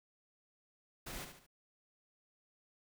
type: noise with echo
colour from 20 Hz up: pink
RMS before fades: -45 dBFS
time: 1.06-1.25 s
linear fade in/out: 10 ms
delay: 72 ms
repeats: 3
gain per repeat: -7 dB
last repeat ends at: 1.466 s
effects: none